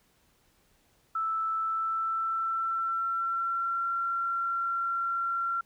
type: tone with pitch glide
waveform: sine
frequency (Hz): 1318 to 1367.6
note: E6 to F6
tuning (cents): -1 to -37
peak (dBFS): -27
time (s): 1.15-5.61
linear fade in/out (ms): 5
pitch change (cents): +64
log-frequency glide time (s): 1.56-3.88
effects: pink hiss -67 dBFS RMS until 5.65 s